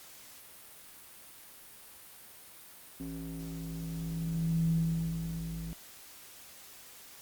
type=tone with band-pass filter sweep; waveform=square; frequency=55 Hz; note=A1; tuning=in tune; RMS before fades=-34 dBFS; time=3-5.73 s; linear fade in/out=0 ms; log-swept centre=240 to 130 Hz; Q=9.6; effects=white hiss -52 dBFS RMS until 7.21 s + Opus 48 kbps